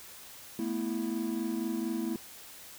triangle chord, A suspended second, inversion none, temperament equal with one note detuned, 220 / 244.2 / 329.6 Hz, A3 / B3 / E4, 0 / -19 / 0 cents, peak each -33 / -34 / -32 dBFS, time 0.59-2.16 s, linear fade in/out 2 ms, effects white hiss -49 dBFS RMS until 2.78 s

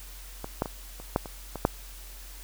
clicks, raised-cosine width 1 ms, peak -20 / -11 / -20 / -28 / -9 / -24 / -20 / -6 dBFS, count 8, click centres 0.444 / 0.621 / 0.658 / 1 / 1.161 / 1.258 / 1.557 / 1.651 s, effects added 45 Hz sine -43 dBFS peak until 2.43 s + white hiss -48 dBFS RMS until 2.43 s

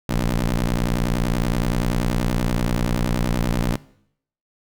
20% pulse ring-modulated tone, 60.3 Hz, B1, 41 cents flat, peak -11 dBFS, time 0.09-3.76 s, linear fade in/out 5 ms, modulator 85.2 Hz, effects noise-tail reverb RT60 0.7 s tail -20 dB re dry

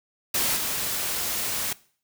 white noise with level steps, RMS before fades -24 / -28 dBFS, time 0.34-1.73 s, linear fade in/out 5 ms, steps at 0.55 s, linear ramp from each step 20 ms, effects noise-tail reverb RT60 0.5 s tail -21 dB re dry

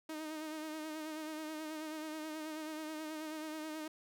sawtooth tone with vibrato, 311.1 Hz, D#4, in tune, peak -37 dBFS, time 0.09-3.88 s, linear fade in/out 5 ms, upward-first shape sine, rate 9.3 Hz, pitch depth 37 cents each way, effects none

